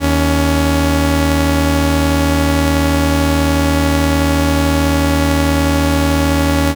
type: tone pair together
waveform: sawtooth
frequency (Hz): 78.57 / 280.5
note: D#2 / C#4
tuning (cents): +17 / +21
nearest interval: octave + minor seventh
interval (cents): 2204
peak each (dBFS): -10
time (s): 0-6.75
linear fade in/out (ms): 50
effects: none